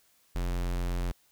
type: tone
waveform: square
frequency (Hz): 44.03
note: F1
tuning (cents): +15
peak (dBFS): -29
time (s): 0.35-1.12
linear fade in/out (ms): 10
effects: white hiss -66 dBFS RMS until 1.31 s